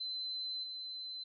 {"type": "tone with level steps", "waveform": "sine", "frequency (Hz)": 4055, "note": "B7", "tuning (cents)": 45, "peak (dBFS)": [-37, -41], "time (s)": [0, 1.24], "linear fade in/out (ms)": 10, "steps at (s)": 0.63, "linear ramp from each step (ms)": 10, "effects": []}